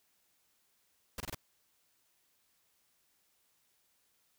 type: noise bursts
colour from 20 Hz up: pink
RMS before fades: -40 dBFS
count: 4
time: 1.18-1.347 s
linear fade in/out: 2 ms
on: 23 ms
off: 25 ms
effects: white hiss -74 dBFS RMS until 4.38 s